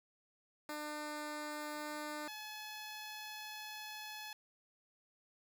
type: tone pair in turn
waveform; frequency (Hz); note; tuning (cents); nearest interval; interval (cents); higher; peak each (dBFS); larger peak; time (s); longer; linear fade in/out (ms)
10% pulse; 300.1 / 854; D4 / G#5; +38 / +48; octave + tritone; 1810; second; -33 / -37; first; 0.69-2.28 / 2.28-4.33; second; 2
effects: none